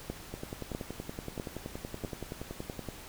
two click trains, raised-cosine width 2 ms, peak -21 / -24 dBFS, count 4 / 28, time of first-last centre 0.1-2.048 / 0.34-2.887 s, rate 1.54 / 10.6 Hz, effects pink hiss -48 dBFS RMS until 3.08 s

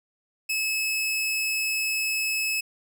sawtooth tone, 2590 Hz, E7, 31 cents flat, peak -21 dBFS, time 0.49-2.61 s, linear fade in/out 10 ms, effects none

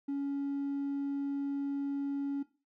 triangle tone, 280 Hz, C#4, 18 cents sharp, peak -28 dBFS, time 0.08-2.43 s, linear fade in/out 10 ms, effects noise-tail reverb RT60 0.3 s tail -17 dB re dry + tanh soft clip ceiling -28 dBFS

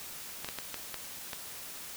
clicks, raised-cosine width 0.2 ms, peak -19 dBFS, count 6, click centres 0.446 / 0.488 / 0.587 / 0.743 / 0.943 / 1.332 s, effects white hiss -44 dBFS RMS until 1.96 s

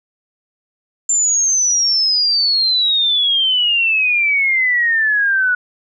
sine exponential sweep, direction down, 7310 to 1461 Hz, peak -12 dBFS, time 1.09-5.55 s, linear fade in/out 5 ms, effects none

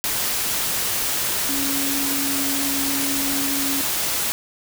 sine tone in noise, 277.2 Hz, C#4, in tune, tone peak -26 dBFS, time 1.49-3.81 s, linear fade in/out 0 ms, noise white, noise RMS -23 dBFS, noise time 0.04-4.32 s, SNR -6 dB, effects none

